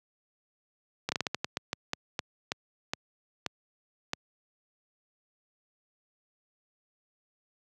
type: slowing click train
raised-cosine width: 0.2 ms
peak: -12 dBFS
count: 15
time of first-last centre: 1.09-4.134 s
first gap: 30 ms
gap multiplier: 1.27
effects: high-pass 100 Hz 12 dB/octave